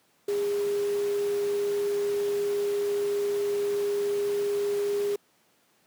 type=tone in noise; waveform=sine; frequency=406.9 Hz; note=G#4; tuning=35 cents flat; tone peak=-24 dBFS; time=0.28-5.16 s; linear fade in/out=5 ms; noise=pink; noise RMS=-41 dBFS; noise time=0.28-5.16 s; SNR=+14 dB; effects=pink hiss -65 dBFS RMS until 5.86 s + high-pass 200 Hz 12 dB/octave